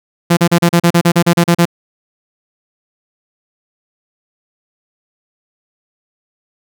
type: tone bursts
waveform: sawtooth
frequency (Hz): 171.5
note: F3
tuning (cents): -31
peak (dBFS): -3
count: 13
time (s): 0.3-1.655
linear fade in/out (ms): 10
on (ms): 71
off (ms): 36
effects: none